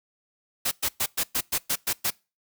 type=noise bursts; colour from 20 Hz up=white; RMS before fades=-25 dBFS; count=9; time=0.65-2.106 s; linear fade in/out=10 ms; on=64 ms; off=110 ms; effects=noise-tail reverb RT60 0.3 s tail -25 dB re dry